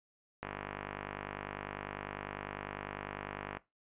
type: click train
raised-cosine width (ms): 0.5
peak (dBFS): -23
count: 158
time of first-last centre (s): 0.43-3.57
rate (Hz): 50
effects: noise-tail reverb RT60 0.2 s tail -18 dB re dry + resampled to 8000 Hz